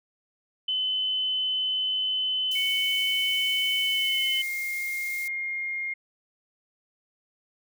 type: tone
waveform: sine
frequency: 3033 Hz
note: F#7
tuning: 42 cents sharp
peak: -24 dBFS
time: 0.68-4.42 s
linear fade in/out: 5 ms
type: high-pass noise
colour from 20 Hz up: white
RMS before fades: -41 dBFS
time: 2.51-5.28 s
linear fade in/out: 5 ms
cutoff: 4200 Hz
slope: 24 dB/octave
type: tone with pitch glide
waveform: sine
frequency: 2221 to 2128 Hz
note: C#7 to C7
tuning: +3 to +29 cents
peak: -28 dBFS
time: 2.55-5.94 s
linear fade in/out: 10 ms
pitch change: -74 cents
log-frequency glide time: 3.78-4.42 s
effects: none